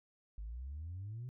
sine exponential sweep, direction up, 49.96 to 129.3 Hz, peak -40 dBFS, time 0.38-1.29 s, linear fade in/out 0 ms, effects tanh soft clip ceiling -38 dBFS

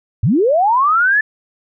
sine linear sweep, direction up, 82.41 to 1760 Hz, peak -10 dBFS, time 0.23-1.21 s, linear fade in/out 5 ms, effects none

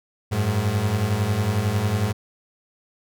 35% pulse beating tone pair, 95.8 / 106.8 Hz, G2 / G#2, -39 / +49 cents, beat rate 11 Hz, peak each -23 / -20 dBFS, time 0.31-2.13 s, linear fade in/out 20 ms, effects none

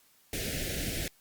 pink band-stop noise, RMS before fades -34 dBFS, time 0.33-1.08 s, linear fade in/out 2 ms, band 670 to 1600 Hz, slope 48 dB/octave, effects white hiss -64 dBFS RMS until 1.2 s + Opus 48 kbps

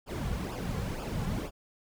brown noise with flanger, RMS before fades -34 dBFS, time 0.06-1.51 s, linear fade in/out 50 ms, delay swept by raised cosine 0.49 to 3.29 ms, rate 2.1 Hz, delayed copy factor -0.75, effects none

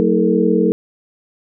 sine tone cluster, 185 / 226.2 / 320.9 / 423.8 / 462.9 Hz, F#3 / A3 / E4 / G#4 / A#4, 0 / +48 / -46 / +35 / -12 cents, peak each -18 dBFS, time 0-0.72 s, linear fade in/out 0 ms, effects none

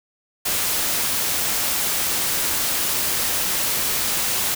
white noise, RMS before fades -22 dBFS, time 0.45-4.55 s, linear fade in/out 10 ms, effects none

